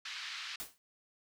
white band-pass noise, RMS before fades -43 dBFS, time 0.05-0.56 s, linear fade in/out 5 ms, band 1300 to 4500 Hz, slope 24 dB/octave
white noise with exponential decay, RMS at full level -38 dBFS, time 0.6-0.78 s, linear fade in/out 0 ms, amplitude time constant 39 ms
effects none

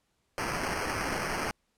violet noise with sample-and-hold, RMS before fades -32 dBFS, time 0.38-1.51 s, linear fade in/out 0 ms, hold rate 3675 Hz, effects pink hiss -75 dBFS RMS until 1.77 s + low-pass 11000 Hz 12 dB/octave

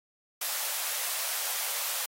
white high-pass noise, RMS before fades -32 dBFS, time 0.41-2.06 s, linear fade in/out 5 ms, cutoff 520 Hz, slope 48 dB/octave, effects AAC 48 kbps

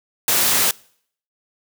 white high-pass noise, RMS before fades -17 dBFS, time 0.28-0.71 s, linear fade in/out 2 ms, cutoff 110 Hz, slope 12 dB/octave, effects noise-tail reverb RT60 0.6 s tail -24 dB re dry

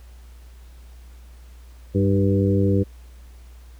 harmonic tone with a mistuned harmonic, 98 Hz, G2, in tune, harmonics 1 / 2 / 3 / 4 / 5, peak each -19 / -22 / -24 / -25 / -26 dBFS, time 1.94-2.84 s, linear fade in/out 20 ms, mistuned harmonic 3, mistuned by +35 cents, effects added 60 Hz sine -41 dBFS peak until 3.79 s + pink hiss -56 dBFS RMS until 3.79 s

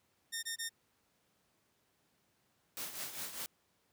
10% pulse tone bursts, 1828 Hz, A#6, 34 cents flat, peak -28 dBFS, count 3, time 0.32-0.694 s, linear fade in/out 20 ms, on 110 ms, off 22 ms
white noise with tremolo, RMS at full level -40 dBFS, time 2.77-3.46 s, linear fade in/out 0 ms, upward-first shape triangle, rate 5 Hz, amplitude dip 70%
effects pink hiss -75 dBFS RMS until 3.92 s + high-pass 100 Hz 12 dB/octave

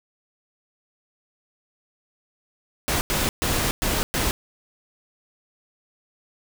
pink noise bursts at uneven times, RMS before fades -23 dBFS, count 5, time 2.88-3.01 / 3.1-3.29 / 3.42-3.71 / 3.82-4.03 / 4.14-4.31 s, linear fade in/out 0 ms, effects none

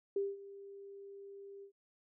sine tone with ADSR envelope, 397.3 Hz, G4, 23 cents sharp, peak -30 dBFS, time 0.16-1.72 s, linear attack 4 ms, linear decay 200 ms, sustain -18 dB, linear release 91 ms, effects none

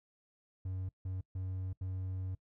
triangle tone bursts at uneven times, 93.5 Hz, F#2, 19 cents sharp, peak -34 dBFS, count 4, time 0.65-0.89 / 1.05-1.21 / 1.35-1.73 / 1.81-2.35 s, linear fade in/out 5 ms, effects noise-tail reverb RT60 0.1 s tail -22 dB re dry

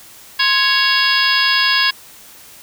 harmonic tone with a mistuned harmonic, 555 Hz, C#5, 2 cents sharp, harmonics 2 / 3 / 4 / 5 / 6 / 7 / 8 / 9, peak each -21 / -17 / -23 / -20 / -20 / -26 / -22 / -19 dBFS, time 0.39-1.91 s, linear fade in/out 10 ms, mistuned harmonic 2, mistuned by -97 cents, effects white hiss -41 dBFS RMS until 2.62 s

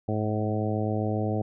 harmonic tone with a mistuned harmonic, 107.4 Hz, A2, 41 cents flat, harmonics 1 / 2 / 3 / 4 / 5 / 6 / 7, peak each -28 / -31 / -33 / -34 / -35 / -36 / -36 dBFS, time 0.08-1.42 s, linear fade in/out 5 ms, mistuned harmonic 1, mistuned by -20 cents, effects none

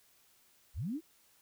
sine linear sweep, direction up, 41.2 to 344.8 Hz, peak -34 dBFS, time 0.74-1.01 s, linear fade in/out 50 ms, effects white hiss -67 dBFS RMS until 1.41 s

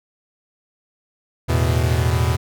45% pulse chord, E suspended fourth, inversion none, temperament equal, 82.41 / 110 / 123.47 Hz, E2 / A2 / B2, 0 / 0 / 0 cents, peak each -19 / -22 / -20 dBFS, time 1.48-2.37 s, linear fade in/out 20 ms, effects none

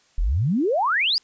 sine exponential sweep, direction up, 34.65 to 5140 Hz, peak -18 dBFS, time 0.18-1.18 s, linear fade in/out 0 ms, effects white hiss -60 dBFS RMS until 1.23 s + resampled to 16000 Hz

